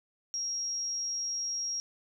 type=tone; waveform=sine; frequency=5610 Hz; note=F8; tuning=7 cents sharp; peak=-31 dBFS; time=0.34-1.8 s; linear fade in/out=0 ms; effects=11-bit